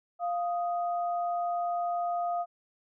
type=tone pair together; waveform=sine; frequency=698.5 / 1245.7 Hz; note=F5 / D#6; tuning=0 / +2 cents; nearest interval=minor seventh; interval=1002 cents; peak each=-28 / -38 dBFS; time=0.19-2.46 s; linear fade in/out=50 ms; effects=none